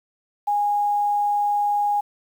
sine tone with quantisation, 823 Hz, G#5, 16 cents flat, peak -18 dBFS, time 0.47-2.01 s, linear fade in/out 10 ms, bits 8, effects none

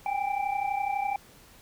sine tone cluster, 783 / 815 / 2341 Hz, G5 / G#5 / D7, -2 / -33 / -6 cents, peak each -30 / -29 / -38 dBFS, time 0.06-1.16 s, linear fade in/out 2 ms, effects pink hiss -54 dBFS RMS until 1.61 s

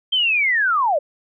sine linear sweep, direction down, 3177 to 538 Hz, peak -15 dBFS, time 0.12-0.99 s, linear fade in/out 10 ms, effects none

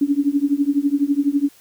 sine tone with tremolo, 284.4 Hz, C#4, 45 cents sharp, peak -11 dBFS, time 0.01-1.49 s, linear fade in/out 5 ms, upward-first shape triangle, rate 12 Hz, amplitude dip 100%, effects white hiss -51 dBFS RMS until 1.6 s

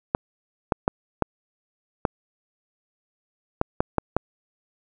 clicks, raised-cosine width 1 ms, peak -5 dBFS, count 9, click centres 0.149 / 0.722 / 0.879 / 1.223 / 2.052 / 3.614 / 3.805 / 3.983 / 4.166 s, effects none

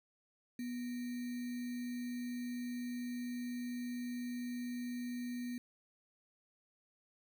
sine tone with sample-and-hold, 244.3 Hz, B3, 19 cents flat, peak -38 dBFS, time 0.59-5.58 s, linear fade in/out 2 ms, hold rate 2100 Hz, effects none

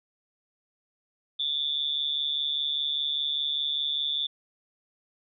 sine tone with amplitude modulation, 3520 Hz, A7, in tune, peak -22 dBFS, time 1.39-4.27 s, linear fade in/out 10 ms, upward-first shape sine, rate 145 Hz, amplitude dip 85%, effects none

